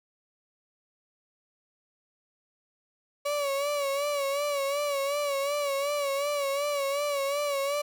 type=tone with vibrato; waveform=35% pulse; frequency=567 Hz; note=C#5; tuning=39 cents sharp; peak=-25 dBFS; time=3.25-7.82 s; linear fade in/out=10 ms; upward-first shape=sine; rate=2.7 Hz; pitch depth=60 cents each way; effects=none